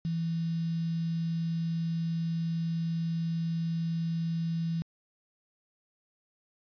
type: tone with quantisation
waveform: sine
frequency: 165.6 Hz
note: E3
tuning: 8 cents sharp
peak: -28 dBFS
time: 0.05-4.82 s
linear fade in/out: 0 ms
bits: 8
effects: resampled to 11025 Hz